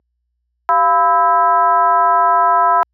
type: tone with frequency modulation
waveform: sine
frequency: 1000 Hz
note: B5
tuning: 21 cents sharp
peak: -9 dBFS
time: 0.69-2.83 s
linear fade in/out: 0 ms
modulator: 307 Hz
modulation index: 1.1
effects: added 60 Hz sine -34 dBFS peak until 2.93 s + high-pass 400 Hz 12 dB/octave